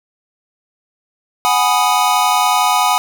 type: chord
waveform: square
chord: G# minor seventh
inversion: third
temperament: equal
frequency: 740 / 830.6 / 987.8 / 1244.5 Hz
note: F#5 / G#5 / B5 / D#6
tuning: 0 / 0 / 0 / 0 cents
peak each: -18 dBFS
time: 1.45-2.98 s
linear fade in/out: 0 ms
effects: none